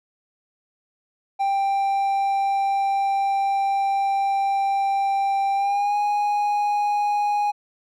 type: tone with pitch glide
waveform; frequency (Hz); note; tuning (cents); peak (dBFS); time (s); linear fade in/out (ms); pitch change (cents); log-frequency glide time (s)
triangle; 788 to 826.2; G5 to G#5; +9 to -9; -17; 1.39-7.52; 20; +82; 5.54-5.96
effects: none